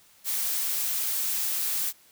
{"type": "noise", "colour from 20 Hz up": "blue", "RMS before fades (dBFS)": -28, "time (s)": [0.24, 1.93], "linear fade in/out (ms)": 50, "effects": ["white hiss -58 dBFS RMS until 2.11 s"]}